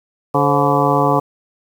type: harmonic tone with a mistuned harmonic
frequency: 143.5 Hz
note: D3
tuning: 40 cents flat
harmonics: 1 / 2 / 3 / 4 / 5 / 6 / 7 / 8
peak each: -20 / -20 / -20 / -20 / -20 / -20 / -20 / -20 dBFS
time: 0.34-1.2 s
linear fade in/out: 10 ms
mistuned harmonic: 4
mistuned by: -130 cents
effects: 7-bit